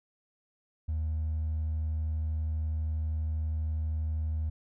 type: tone with hard clipping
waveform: triangle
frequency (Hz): 78.1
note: D#2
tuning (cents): +7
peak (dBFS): -28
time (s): 0.88-4.5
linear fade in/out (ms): 10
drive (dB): 2
effects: none